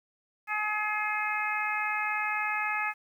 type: harmonic tone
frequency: 423.7 Hz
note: G#4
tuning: 35 cents sharp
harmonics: 2 / 3 / 4 / 5 / 6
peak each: -34 / -34 / -34 / -34 / -34 dBFS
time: 0.47-2.94 s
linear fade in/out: 50 ms
effects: 10-bit